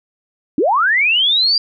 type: linear sweep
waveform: sine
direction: up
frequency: 249.5 to 4795 Hz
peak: -11 dBFS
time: 0.58-1.58 s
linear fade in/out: 2 ms
effects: none